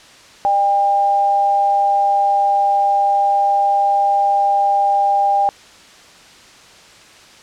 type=tone pair together; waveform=sine; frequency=602 / 800.8 Hz; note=D5 / G5; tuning=+43 / +37 cents; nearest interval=perfect fourth; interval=494 cents; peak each=-23 / -12 dBFS; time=0.45-5.49 s; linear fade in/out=0 ms; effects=white hiss -43 dBFS RMS until 7.42 s + low-pass 6000 Hz 12 dB/octave